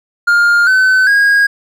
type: tone with pitch steps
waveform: triangle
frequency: 1409 / 1518.9 / 1637.3 Hz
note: F6 / F#6 / G#6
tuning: +15 / +45 / -25 cents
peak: -5 dBFS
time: 0.27-1.47 s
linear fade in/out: 10 ms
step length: 400 ms
effects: none